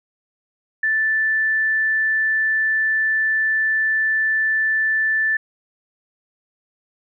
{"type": "tone", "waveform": "sine", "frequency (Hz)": 1760, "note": "A6", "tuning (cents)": 0, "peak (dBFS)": -16, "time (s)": [0.83, 5.37], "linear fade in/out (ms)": 5, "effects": []}